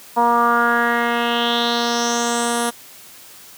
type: tone with low-pass filter sweep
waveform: 10% pulse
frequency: 236.5 Hz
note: A#3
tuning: 25 cents sharp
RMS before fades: -18 dBFS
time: 0.16-2.71 s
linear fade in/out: 20 ms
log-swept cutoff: 910 to 11000 Hz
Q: 4.2
effects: white hiss -42 dBFS RMS until 3.57 s + high-pass 80 Hz 12 dB/octave